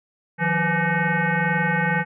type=tone with frequency modulation; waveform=sine; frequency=851 Hz; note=G#5; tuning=42 cents sharp; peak=-18 dBFS; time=0.38-2.05 s; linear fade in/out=50 ms; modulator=336 Hz; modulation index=3.6; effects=none